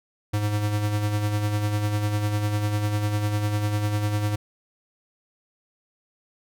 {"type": "tone with tremolo", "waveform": "square", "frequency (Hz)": 104.5, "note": "G#2", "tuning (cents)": 11, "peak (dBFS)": -21, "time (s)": [0.33, 4.36], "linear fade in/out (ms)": 10, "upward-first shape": "sine", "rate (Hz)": 10, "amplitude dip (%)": 45, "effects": []}